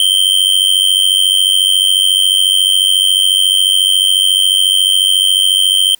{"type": "tone with amplitude modulation", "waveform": "square", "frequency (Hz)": 3120, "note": "G7", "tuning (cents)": -9, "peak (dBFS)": -5, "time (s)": [0, 5.95], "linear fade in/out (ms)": 2, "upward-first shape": "sine", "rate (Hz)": 94.1, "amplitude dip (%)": 90, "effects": ["white hiss -50 dBFS RMS until 5.99 s"]}